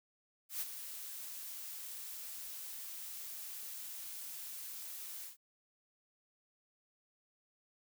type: noise with ADSR envelope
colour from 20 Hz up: blue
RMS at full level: -37 dBFS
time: 0.49-5.37 s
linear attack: 120 ms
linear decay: 33 ms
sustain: -9 dB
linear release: 130 ms
effects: none